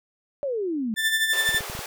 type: exponential sweep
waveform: sine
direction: down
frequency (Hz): 587.3 to 209.8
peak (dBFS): -24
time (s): 0.43-0.94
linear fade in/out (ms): 0
type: tone with tremolo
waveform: 30% pulse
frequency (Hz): 1772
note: A6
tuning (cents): +12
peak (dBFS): -16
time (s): 0.96-1.62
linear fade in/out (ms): 50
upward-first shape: sine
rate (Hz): 12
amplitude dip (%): 55
type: high-pass noise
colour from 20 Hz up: pink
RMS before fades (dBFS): -35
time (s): 1.33-1.86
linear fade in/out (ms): 2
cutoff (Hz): 360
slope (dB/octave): 96
type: clicks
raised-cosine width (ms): 5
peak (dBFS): -25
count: 6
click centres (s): 1.491 / 1.546 / 1.607 / 1.699 / 1.751 / 1.791
effects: none